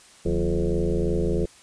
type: tone with frequency modulation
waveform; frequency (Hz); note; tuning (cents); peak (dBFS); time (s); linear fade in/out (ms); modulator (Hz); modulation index
sine; 178.9; F3; +42; -20; 0.25-1.46; 10; 83.1; 3.8
effects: white hiss -51 dBFS RMS until 1.62 s + resampled to 22050 Hz